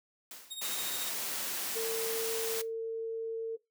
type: noise with exponential decay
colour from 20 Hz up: white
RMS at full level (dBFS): -44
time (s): 0.31-0.82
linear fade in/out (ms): 2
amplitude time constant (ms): 110
type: tone with tremolo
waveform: sawtooth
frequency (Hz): 3729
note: A#7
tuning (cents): 0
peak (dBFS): -33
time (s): 0.5-1.1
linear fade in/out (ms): 20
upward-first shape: sine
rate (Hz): 14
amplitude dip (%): 65
type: noise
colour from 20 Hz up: white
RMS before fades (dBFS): -36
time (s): 0.61-2.62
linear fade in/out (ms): 10
type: tone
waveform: sine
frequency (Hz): 451.8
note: A4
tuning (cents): +46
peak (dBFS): -32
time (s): 1.75-3.57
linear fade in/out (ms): 20
effects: noise-tail reverb RT60 0.2 s tail -18 dB re dry + high-pass 200 Hz 12 dB/octave